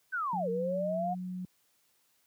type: linear two-way sweep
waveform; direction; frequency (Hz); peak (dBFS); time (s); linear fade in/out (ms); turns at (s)
sine; down then up; 1568 to 451.5 to 732; -30; 0.12-1.15; 20; 0.49
type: tone with pitch glide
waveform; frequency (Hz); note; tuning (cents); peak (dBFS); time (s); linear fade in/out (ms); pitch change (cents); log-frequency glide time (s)
sine; 181.2 to 182.57; F#3 to F#3; -36 to -23; -35; 0.33-1.45; 2; +13; 0.69-1.26
effects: white hiss -71 dBFS RMS until 2.26 s + high-pass 80 Hz 12 dB/octave